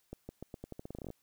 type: accelerating click train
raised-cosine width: 2 ms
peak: -29 dBFS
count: 16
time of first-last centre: 0.13-1.103 s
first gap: 160 ms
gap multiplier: 0.85
effects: white hiss -74 dBFS RMS until 1.22 s